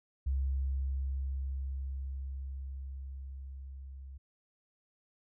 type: tone with level ramp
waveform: sine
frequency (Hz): 67.2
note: C2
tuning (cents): +47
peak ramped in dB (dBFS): -28 to -44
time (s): 0.26-4.18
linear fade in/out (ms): 10
effects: none